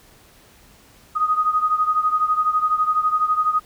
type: beating tone pair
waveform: sine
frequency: 1244.5 / 1256.5 Hz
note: D#6 / D#6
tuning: 0 / +17 cents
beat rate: 12 Hz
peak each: -18 / -22 dBFS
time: 1.15-3.6 s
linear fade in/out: 20 ms
effects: pink hiss -51 dBFS RMS until 3.65 s